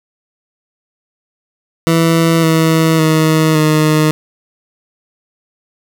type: tone with pitch steps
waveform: 20% pulse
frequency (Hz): 164.81 / 161.33 / 157.91 / 154.57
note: E3 / E3 / D#3 / D#3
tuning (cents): 0 / -37 / +26 / -11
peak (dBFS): -4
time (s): 1.87-4.11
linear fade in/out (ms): 0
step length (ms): 560
effects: none